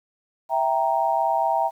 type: chord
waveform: sine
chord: E diminished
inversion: none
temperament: equal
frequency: 659.3 / 784 / 932.3 Hz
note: E5 / G5 / Bb5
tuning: 0 / 0 / 0 cents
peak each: -24 / -23 / -23 dBFS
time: 0.49-1.71 s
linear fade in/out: 50 ms
effects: 9-bit